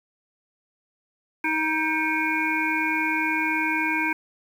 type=harmonic tone with a mistuned harmonic; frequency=314.9 Hz; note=D#4; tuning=21 cents sharp; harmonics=1 / 3 / 5 / 7 / 8; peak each=-28 / -28 / -28 / -28 / -28 dBFS; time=1.44-4.13 s; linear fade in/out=5 ms; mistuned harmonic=8; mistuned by=-78 cents; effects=8-bit